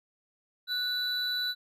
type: tone pair together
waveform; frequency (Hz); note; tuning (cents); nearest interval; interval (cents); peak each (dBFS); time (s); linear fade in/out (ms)
triangle; 1480 / 3965; F#6 / B7; 0 / +6; octave + perfect fourth; 1706; -33 / -28; 0.67-1.55; 50
effects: none